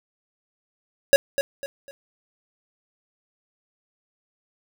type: tone with echo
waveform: square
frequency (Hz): 554.4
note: C#5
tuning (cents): 0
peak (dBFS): -10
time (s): 1.13-1.16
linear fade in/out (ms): 0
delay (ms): 250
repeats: 3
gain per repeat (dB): -10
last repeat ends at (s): 1.91
effects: none